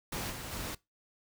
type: noise with level steps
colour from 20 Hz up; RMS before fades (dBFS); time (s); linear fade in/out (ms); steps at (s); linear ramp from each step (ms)
pink; -37 / -42 / -39; 0.12-0.75; 5; 0.3 / 0.51; 20
effects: noise-tail reverb RT60 0.2 s tail -21 dB re dry